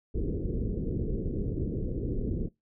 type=low-pass noise; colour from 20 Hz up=pink; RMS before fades=-31 dBFS; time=0.14-2.49 s; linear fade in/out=10 ms; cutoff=460 Hz; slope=48 dB/octave; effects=noise-tail reverb RT60 0.2 s tail -23 dB re dry